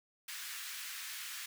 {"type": "high-pass noise", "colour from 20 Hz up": "pink", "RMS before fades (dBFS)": -44, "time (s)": [0.28, 1.46], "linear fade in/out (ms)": 5, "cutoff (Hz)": 1500, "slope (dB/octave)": 24, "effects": []}